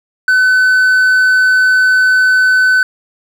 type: tone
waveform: triangle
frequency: 1511 Hz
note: F#6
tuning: 36 cents sharp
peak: -5 dBFS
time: 0.28-2.83 s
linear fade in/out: 2 ms
effects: none